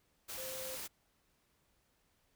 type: tone in noise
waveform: sine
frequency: 522 Hz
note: C5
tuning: 4 cents flat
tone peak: -45 dBFS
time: 0.37-0.77 s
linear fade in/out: 20 ms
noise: white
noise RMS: -44 dBFS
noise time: 0.28-0.88 s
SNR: -4 dB
effects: pink hiss -75 dBFS RMS until 2.35 s